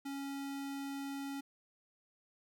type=tone; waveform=square; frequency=277.2 Hz; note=C#4; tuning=in tune; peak=-40 dBFS; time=0.05-1.41 s; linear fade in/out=10 ms; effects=13-bit